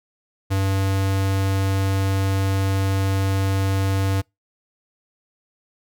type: tone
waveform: square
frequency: 96.9 Hz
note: G2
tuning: 20 cents flat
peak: -19 dBFS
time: 0.5-4.22 s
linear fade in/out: 20 ms
effects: noise-tail reverb RT60 0.2 s tail -26 dB re dry